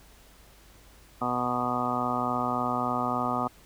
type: harmonic tone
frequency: 123.47 Hz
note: B2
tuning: in tune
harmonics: 1 / 2 / 3 / 4 / 5 / 6 / 7 / 8 / 9 / 10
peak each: -39 / -32 / -41 / -39 / -37 / -32 / -36 / -37 / -35 / -31 dBFS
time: 1.21-3.48 s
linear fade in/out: 10 ms
effects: added 50 Hz sine -56 dBFS peak until 3.65 s + pink hiss -56 dBFS RMS until 3.65 s

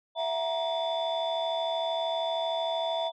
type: tone cluster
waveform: sine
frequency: 662 / 735 / 943 / 3491 Hz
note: E5 / F#5 / A#5 / A7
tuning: +7 / -12 / +20 / -14 cents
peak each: -28 / -36 / -33 / -34 dBFS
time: 0.15-3.12 s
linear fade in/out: 50 ms
effects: tanh soft clip ceiling -22 dBFS

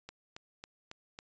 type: click train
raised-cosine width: 0.2 ms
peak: -27 dBFS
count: 5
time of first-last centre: 0.09-1.189 s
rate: 3.64 Hz
effects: resampled to 16000 Hz

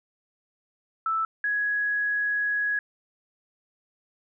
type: tone pair in turn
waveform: sine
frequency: 1318.5 / 1670.3 Hz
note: E6 / G#6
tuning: 0 / +9 cents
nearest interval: major third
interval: 409 cents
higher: second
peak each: -23 dBFS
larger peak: neither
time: 1.06-1.25 / 1.44-2.79 s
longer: second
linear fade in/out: 2 ms
effects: none

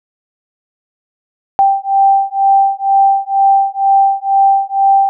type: beating tone pair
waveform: sine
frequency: 784 / 786.1 Hz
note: G5 / G5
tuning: 0 / +5 cents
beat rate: 2.1 Hz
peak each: -11 dBFS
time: 1.59-5.09 s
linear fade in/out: 0 ms
effects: none

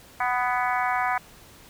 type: harmonic tone with a mistuned harmonic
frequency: 248.3 Hz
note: B3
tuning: 9 cents sharp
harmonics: 3 / 4 / 5 / 6 / 7 / 8 / 9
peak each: -26 / -28 / -30 / -32 / -33 / -34 / -35 dBFS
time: 0.2-1.18 s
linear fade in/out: 5 ms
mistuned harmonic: 7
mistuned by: -22 cents
effects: pink hiss -50 dBFS RMS until 1.69 s

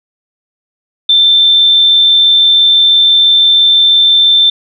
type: tone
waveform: sine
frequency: 3557 Hz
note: A7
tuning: 18 cents sharp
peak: -4 dBFS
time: 1.09-4.5 s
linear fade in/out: 5 ms
effects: none

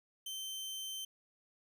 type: tone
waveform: sawtooth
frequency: 3100 Hz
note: G7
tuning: 20 cents flat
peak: -37 dBFS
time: 0.26-1.05 s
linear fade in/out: 5 ms
effects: none

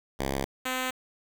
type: tone pair in turn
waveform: 5% pulse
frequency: 68 / 256.7 Hz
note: C#2 / C4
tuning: -33 / -33 cents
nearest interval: octave + major seventh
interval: 2300 cents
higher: second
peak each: -17 dBFS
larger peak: neither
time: 0.19-0.45 / 0.65-0.91 s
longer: neither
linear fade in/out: 10 ms
effects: 8-bit

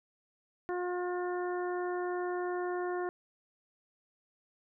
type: harmonic tone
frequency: 357.7 Hz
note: F4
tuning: 41 cents sharp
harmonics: 1 / 2 / 3 / 4 / 5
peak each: -33 / -39 / -43 / -45 / -47 dBFS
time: 0.69-3.09 s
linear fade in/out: 0 ms
effects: none

